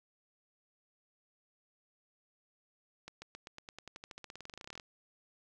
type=accelerating click train; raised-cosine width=0.2 ms; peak=-29 dBFS; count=28; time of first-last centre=3.08-4.798 s; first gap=140 ms; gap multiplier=0.93; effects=none